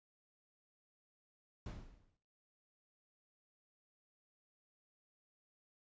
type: noise with exponential decay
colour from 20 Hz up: brown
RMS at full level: -41 dBFS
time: 1.66-2.17 s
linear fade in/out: 2 ms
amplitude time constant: 110 ms
effects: noise-tail reverb RT60 0.6 s tail -19 dB re dry + resampled to 16000 Hz